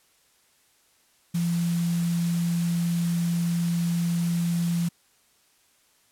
sine tone in noise, 170.8 Hz, F3, 38 cents flat, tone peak -22 dBFS, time 1.34-4.89 s, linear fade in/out 10 ms, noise white, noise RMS -39 dBFS, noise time 1.34-4.89 s, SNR +14 dB, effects white hiss -63 dBFS RMS until 6.11 s + low-pass 12000 Hz 12 dB/octave

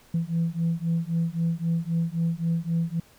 sine beating tone pair, 164.81 / 168.61 Hz, E3 / E3, 0 / +39 cents, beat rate 3.8 Hz, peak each -25 dBFS, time 0.14-3 s, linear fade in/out 5 ms, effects tanh soft clip ceiling -18 dBFS + pink hiss -56 dBFS RMS until 3.18 s

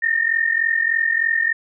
sine tone pair together, 1804.7 / 1848 Hz, A6 / A#6, +43 / -16 cents, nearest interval unison, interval 41 cents, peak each -19 / -19 dBFS, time 0.02-1.53 s, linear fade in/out 10 ms, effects none

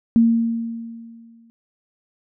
sine tone with exponential decay, 230 Hz, A#3, 23 cents flat, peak -9 dBFS, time 0.16-1.5 s, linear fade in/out 0 ms, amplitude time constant 290 ms, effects none

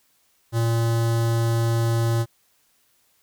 square tone with notch filter, 115.4 Hz, A#2, 17 cents flat, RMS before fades -21 dBFS, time 0.52-2.26 s, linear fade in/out 50 ms, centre 2400 Hz, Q 1.7, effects white hiss -64 dBFS RMS until 3.22 s

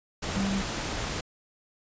sine tone in noise, 196 Hz, G3, in tune, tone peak -26 dBFS, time 0.36-0.62 s, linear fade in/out 10 ms, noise pink, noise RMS -32 dBFS, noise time 0.22-1.21 s, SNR +3 dB, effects resampled to 16000 Hz

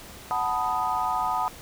sine chord, B dominant seventh, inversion second, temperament equal, 740 / 880 / 987.8 / 1244.5 Hz, F#5 / A5 / B5 / D#6, 0 / 0 / 0 / 0 cents, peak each -29 dBFS, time 0.31-1.48 s, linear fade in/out 0 ms, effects pink hiss -44 dBFS RMS until 1.61 s

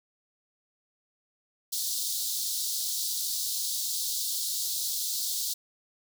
pink high-pass noise, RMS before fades -31 dBFS, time 1.72-5.54 s, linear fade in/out 10 ms, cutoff 3800 Hz, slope 48 dB/octave, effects none

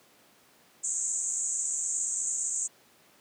white band-pass noise, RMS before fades -31 dBFS, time 0.83-2.68 s, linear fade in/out 20 ms, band 6600 to 8100 Hz, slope 96 dB/octave, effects pink hiss -60 dBFS RMS until 3.2 s + high-pass 200 Hz 12 dB/octave

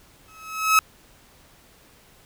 30% pulse tone with exponential growth, 1288 Hz, E6, 41 cents flat, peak -9 dBFS, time 0.28-0.79 s, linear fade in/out 1 ms, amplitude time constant 110 ms, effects pink hiss -54 dBFS RMS until 2.25 s

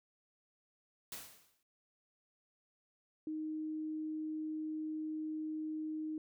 white noise with exponential decay, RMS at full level -43 dBFS, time 1.12-1.63 s, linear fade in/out 2 ms, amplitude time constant 110 ms
sine tone, 311.1 Hz, D#4, in tune, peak -37 dBFS, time 3.27-6.18 s, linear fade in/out 2 ms
effects none

